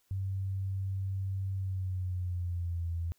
sine tone with pitch glide, 96.3 to 84.32 Hz, G2 to E2, -30 to +40 cents, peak -31 dBFS, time 0.11-3.12 s, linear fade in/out 0 ms, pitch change -230 cents, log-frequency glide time 1.54-2.9 s, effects white hiss -72 dBFS RMS until 3.18 s

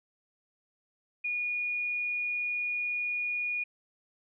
sine tone, 2446 Hz, D#7, 30 cents flat, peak -29 dBFS, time 1.24-3.64 s, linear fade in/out 10 ms, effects none

